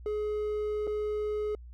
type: tone with dropouts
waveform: triangle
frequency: 422.1 Hz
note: G#4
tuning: 28 cents sharp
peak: -27 dBFS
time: 0.06-1.55 s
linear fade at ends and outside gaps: 1 ms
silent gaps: 0.87-0.875 s
effects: added 60 Hz sine -44 dBFS peak until 1.73 s